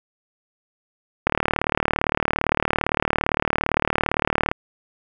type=click train; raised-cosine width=0.5 ms; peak=-3 dBFS; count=123; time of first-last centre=1.27-4.515 s; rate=37.6 Hz; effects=none